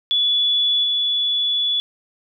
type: tone with level steps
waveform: sine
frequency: 3427 Hz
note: A7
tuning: 46 cents flat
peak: -15 / -17 dBFS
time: 0.11-1.8 s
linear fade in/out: 0 ms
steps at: 0.83 s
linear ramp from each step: 20 ms
effects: none